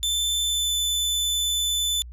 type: tone with pitch glide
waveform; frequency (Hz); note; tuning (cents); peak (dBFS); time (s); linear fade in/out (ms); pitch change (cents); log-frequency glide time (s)
sawtooth; 3535 to 3511; A7 to A7; +7 to -4; -19; 0.03-2.02; 0; -11; 0.42-0.73
effects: added 60 Hz sine -37 dBFS peak until 2.12 s + resampled to 32000 Hz